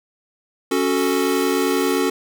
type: chord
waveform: square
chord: F# minor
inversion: second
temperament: equal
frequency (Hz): 277.2 / 370 / 440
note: C#4 / F#4 / A4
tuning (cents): 0 / 0 / 0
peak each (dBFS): -22 / -22 / -23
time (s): 0.71-2.1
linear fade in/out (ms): 5
type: high-pass noise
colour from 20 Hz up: white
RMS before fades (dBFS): -36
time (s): 0.94-2.02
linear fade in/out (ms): 50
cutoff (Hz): 140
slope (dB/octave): 12
effects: none